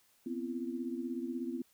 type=tone cluster; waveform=sine; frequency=246.2 / 262.5 / 337.6 Hz; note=B3 / C4 / E4; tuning=-5 / +6 / +41 cents; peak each=-39 / -40 / -40 dBFS; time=0.26-1.62 s; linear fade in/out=5 ms; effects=white hiss -69 dBFS RMS until 1.73 s